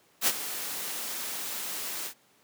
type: noise with ADSR envelope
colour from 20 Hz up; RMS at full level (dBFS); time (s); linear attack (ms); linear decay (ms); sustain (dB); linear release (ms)
white; -22; 0.21-2.14; 61; 48; -13; 83
effects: pink hiss -63 dBFS RMS until 2.43 s + high-pass 200 Hz 12 dB/octave